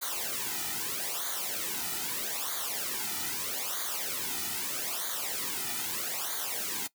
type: noise with flanger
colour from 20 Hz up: white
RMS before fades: -34 dBFS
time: 0.01-6.88 s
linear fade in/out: 20 ms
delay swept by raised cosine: 0.37 to 1.87 ms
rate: 0.79 Hz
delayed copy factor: -0.85
effects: noise-tail reverb RT60 0.1 s tail -20 dB re dry